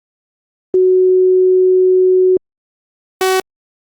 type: tone pair in turn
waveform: sine / sawtooth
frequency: 370.4 / 376.4 Hz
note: F#4 / F#4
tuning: +2 / +30 cents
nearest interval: unison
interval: 28 cents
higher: second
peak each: -7 dBFS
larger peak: neither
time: 0.74-2.37 / 3.21-3.4 s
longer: first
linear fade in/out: 2 ms
effects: Opus 24 kbps